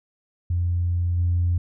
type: tone with level steps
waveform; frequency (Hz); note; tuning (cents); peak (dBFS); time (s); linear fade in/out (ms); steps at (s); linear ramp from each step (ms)
sine; 87.31; F2; 0; -19 / -17; 0.5-1.58; 5; 1.17; 20
effects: tanh soft clip ceiling -14 dBFS